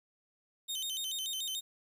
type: tone with vibrato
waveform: sawtooth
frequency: 3369 Hz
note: G#7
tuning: 24 cents sharp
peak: -32 dBFS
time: 0.68-1.61 s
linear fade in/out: 20 ms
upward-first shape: square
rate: 6.9 Hz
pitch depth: 160 cents each way
effects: 10-bit